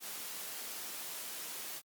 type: noise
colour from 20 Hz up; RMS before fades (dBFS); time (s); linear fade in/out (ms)
white; -43; 0-1.82; 50
effects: high-pass 200 Hz 12 dB/octave + Opus 48 kbps